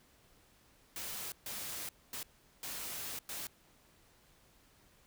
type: noise bursts at uneven times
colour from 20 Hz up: white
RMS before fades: -42 dBFS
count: 5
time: 0.96-1.32 / 1.46-1.89 / 2.13-2.23 / 2.63-3.19 / 3.29-3.47 s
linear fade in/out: 2 ms
effects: pink hiss -66 dBFS RMS until 5.06 s